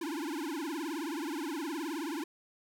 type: tone with vibrato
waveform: square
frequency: 310.7 Hz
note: D#4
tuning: 2 cents flat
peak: -35 dBFS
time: 0.01-2.24 s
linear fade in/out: 5 ms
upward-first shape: triangle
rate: 19 Hz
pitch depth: 250 cents each way
effects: none